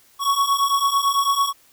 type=beating tone pair; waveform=square; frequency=1108.7 / 1117.7 Hz; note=C#6 / C#6; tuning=0 / +14 cents; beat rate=9 Hz; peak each=-22 / -20 dBFS; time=0.19-1.53 s; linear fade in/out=50 ms; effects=white hiss -55 dBFS RMS until 1.72 s